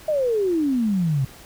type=exponential sweep; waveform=sine; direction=down; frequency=636 to 128.4 Hz; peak=-18 dBFS; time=0.08-1.25 s; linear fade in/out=5 ms; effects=pink hiss -45 dBFS RMS until 1.45 s